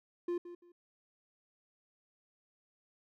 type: tone with echo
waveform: triangle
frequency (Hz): 349.2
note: F4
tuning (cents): 0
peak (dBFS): -30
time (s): 0.28-0.38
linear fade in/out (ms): 5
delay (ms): 170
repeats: 2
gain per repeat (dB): -13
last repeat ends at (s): 0.72
effects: none